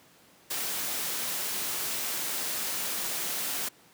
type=noise; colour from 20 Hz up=white; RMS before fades=-32 dBFS; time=0.5-3.69 s; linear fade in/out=10 ms; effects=pink hiss -58 dBFS RMS until 3.93 s + high-pass 150 Hz 12 dB/octave